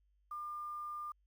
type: tone with quantisation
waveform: sine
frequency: 1200 Hz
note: D6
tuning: 37 cents sharp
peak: -40 dBFS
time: 0.31-1.12 s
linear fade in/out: 5 ms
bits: 11
effects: added 50 Hz sine -70 dBFS peak until 1.26 s